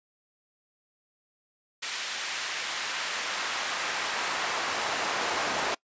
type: noise with high-pass filter sweep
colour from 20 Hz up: brown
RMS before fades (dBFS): -31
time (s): 1.82-5.75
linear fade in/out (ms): 10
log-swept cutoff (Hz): 2300 to 740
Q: 0.75
effects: noise-tail reverb RT60 0.1 s tail -23 dB re dry + resampled to 16000 Hz